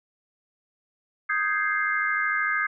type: chord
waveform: sine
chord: Ab major seventh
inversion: second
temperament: equal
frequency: 1244.5 / 1568 / 1661.2 / 2093 Hz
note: Eb6 / G6 / Ab6 / C7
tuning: 0 / 0 / 0 / 0 cents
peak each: -28 dBFS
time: 1.29-2.67 s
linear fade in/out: 10 ms
effects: none